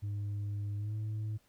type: tone with pitch glide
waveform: sine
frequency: 102.3 to 107.57 Hz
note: G#2 to A2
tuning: -26 to -39 cents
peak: -31 dBFS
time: 0.02-1.38 s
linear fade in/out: 20 ms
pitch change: +87 cents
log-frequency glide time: 0.77-0.95 s
effects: tanh soft clip ceiling -33 dBFS + pink hiss -70 dBFS RMS until 1.48 s